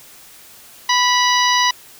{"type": "harmonic tone with a mistuned harmonic", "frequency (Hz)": 980, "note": "B5", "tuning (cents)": -14, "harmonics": [1, 2, 3, 4, 5, 6], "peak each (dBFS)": [-16, -19, -21, -22, -23, -24], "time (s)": [0.89, 1.71], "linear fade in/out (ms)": 5, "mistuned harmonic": 1, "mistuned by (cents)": 22, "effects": ["white hiss -43 dBFS RMS until 1.99 s"]}